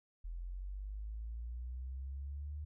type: linear sweep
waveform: sine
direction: up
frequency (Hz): 41.2 to 75.3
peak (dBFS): -40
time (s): 0.24-2.65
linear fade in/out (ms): 10
effects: none